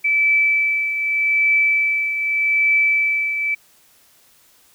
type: tone with tremolo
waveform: sine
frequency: 2313 Hz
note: D7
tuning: 27 cents flat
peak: -12 dBFS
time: 0.04-3.55 s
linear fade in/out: 10 ms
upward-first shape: triangle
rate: 0.83 Hz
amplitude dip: 60%
effects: white hiss -54 dBFS RMS until 4.74 s